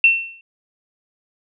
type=tone with exponential decay; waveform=sine; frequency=2700 Hz; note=E7; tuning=41 cents sharp; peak=-6 dBFS; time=0.04-0.41 s; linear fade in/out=2 ms; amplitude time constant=80 ms; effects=none